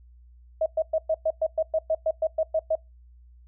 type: tone bursts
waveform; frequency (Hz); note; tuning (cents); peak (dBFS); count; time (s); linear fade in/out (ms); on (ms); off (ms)
sine; 637; D#5; +41; -20; 14; 0.61-2.754; 5; 51; 110
effects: noise-tail reverb RT60 0.2 s tail -23 dB re dry + added 60 Hz sine -49 dBFS peak until 3.47 s